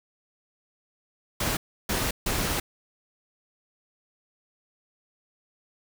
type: noise bursts at uneven times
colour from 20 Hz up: pink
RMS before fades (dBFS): -27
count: 3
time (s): 1.4-1.57 / 1.89-2.11 / 2.26-2.6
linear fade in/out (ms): 5
effects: none